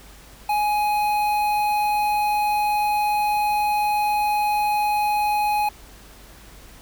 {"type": "tone with notch filter", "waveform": "square", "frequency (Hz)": 836, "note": "G#5", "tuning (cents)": 11, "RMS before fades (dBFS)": -21, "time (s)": [0.49, 5.69], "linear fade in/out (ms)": 5, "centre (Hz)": 6700, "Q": 0.6, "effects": ["added 50 Hz sine -47 dBFS peak until 6.81 s", "pink hiss -47 dBFS RMS until 6.81 s"]}